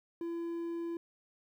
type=tone; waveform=triangle; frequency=337.6 Hz; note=E4; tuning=41 cents sharp; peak=-33 dBFS; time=0.21-0.97 s; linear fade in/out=2 ms; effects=12-bit